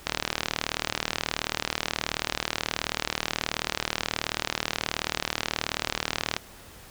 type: click train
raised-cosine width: 0.2 ms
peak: -7 dBFS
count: 244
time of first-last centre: 0.07-6.365 s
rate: 38.6 Hz
effects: pink hiss -48 dBFS RMS until 6.9 s